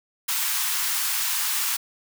white high-pass noise, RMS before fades -25 dBFS, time 0.28-1.77 s, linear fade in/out 10 ms, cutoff 870 Hz, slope 48 dB/octave, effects none

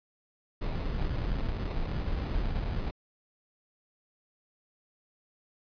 brown noise with sample-and-hold, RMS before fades -31 dBFS, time 0.61-2.91 s, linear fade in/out 10 ms, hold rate 1575 Hz, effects resampled to 11025 Hz

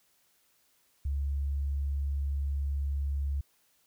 sine tone, 70.1 Hz, C#2, 20 cents sharp, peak -28 dBFS, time 1.05-3.41 s, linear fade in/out 5 ms, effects white hiss -69 dBFS RMS until 3.86 s

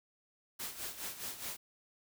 white noise with tremolo, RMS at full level -40 dBFS, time 0.59-1.57 s, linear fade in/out 10 ms, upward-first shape sine, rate 4.8 Hz, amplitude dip 70%, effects none

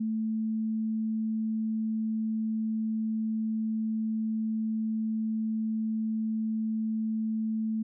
sine tone, 220 Hz, A3, in tune, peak -27 dBFS, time 0-7.83 s, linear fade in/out 10 ms, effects none

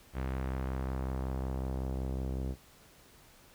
sawtooth tone with low-pass filter sweep, 65.41 Hz, C2, in tune, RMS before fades -35 dBFS, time 0.13-2.56 s, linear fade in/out 50 ms, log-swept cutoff 2200 to 450 Hz, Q 0.95, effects pink hiss -59 dBFS RMS until 3.54 s

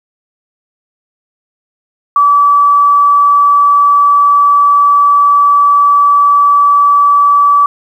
sine tone, 1151 Hz, D6, 35 cents flat, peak -4 dBFS, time 2.16-7.66 s, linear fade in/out 2 ms, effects 7-bit

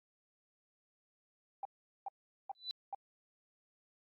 sine tone bursts, 790 Hz, G5, 13 cents sharp, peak -37 dBFS, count 4, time 1.63-2.948 s, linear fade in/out 2 ms, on 22 ms, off 410 ms
sine tone with exponential growth, 3988 Hz, B7, 16 cents sharp, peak -33 dBFS, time 2.55-2.71 s, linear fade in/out 0 ms, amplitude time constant 34 ms
effects tanh soft clip ceiling -29 dBFS + AAC 48 kbps

